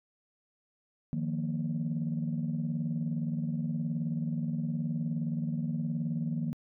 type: chord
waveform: sine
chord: Eb suspended second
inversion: none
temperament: equal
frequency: 155.56 / 174.61 / 233.1 Hz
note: Eb3 / F3 / Bb3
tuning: 0 / 0 / 0 cents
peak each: -32 / -35 / -33 dBFS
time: 1.13-6.53 s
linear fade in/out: 0 ms
effects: tanh soft clip ceiling -23 dBFS